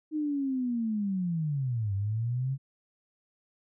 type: linear two-way sweep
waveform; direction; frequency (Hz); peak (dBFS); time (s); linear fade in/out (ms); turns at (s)
sine; down then up; 312.2 to 96.5 to 138.2; -27; 0.11-2.58; 50; 1.94
effects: none